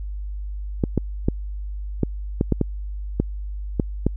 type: clicks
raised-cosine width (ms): 3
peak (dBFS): -5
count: 10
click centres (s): 0.838 / 0.977 / 1.285 / 2.033 / 2.411 / 2.523 / 2.613 / 3.2 / 3.798 / 4.066
effects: added 50 Hz sine -27 dBFS peak until 4.16 s